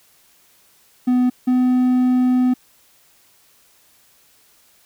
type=tone pair in turn; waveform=triangle; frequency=249.8 / 252 Hz; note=B3 / B3; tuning=+20 / +35 cents; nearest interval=unison; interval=15 cents; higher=second; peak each=-11 dBFS; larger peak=neither; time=1.07-1.3 / 1.47-2.54 s; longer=second; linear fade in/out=10 ms; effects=white hiss -55 dBFS RMS until 4.85 s